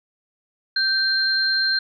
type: tone pair together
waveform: sine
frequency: 1561 / 4174 Hz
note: G6 / C8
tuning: -8 / -5 cents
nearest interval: octave + perfect fourth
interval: 1703 cents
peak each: -21 / -20 dBFS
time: 0.76-1.79 s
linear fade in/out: 5 ms
effects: none